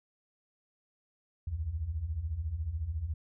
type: beating tone pair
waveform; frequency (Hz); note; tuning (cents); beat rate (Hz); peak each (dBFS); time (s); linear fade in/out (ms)
sine; 69.3 / 83.3; C#2 / E2; 0 / +19; 14; -38 / -33; 1.47-3.14; 5
effects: none